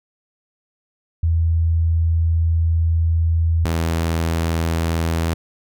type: tone pair in turn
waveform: sine / sawtooth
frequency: 82.41 / 82.41 Hz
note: E2 / E2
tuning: 0 / 0 cents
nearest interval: unison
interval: 0 cents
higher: neither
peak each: -14 dBFS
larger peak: neither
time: 1.23-3.65 / 3.65-5.34 s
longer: first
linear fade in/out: 5 ms
effects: none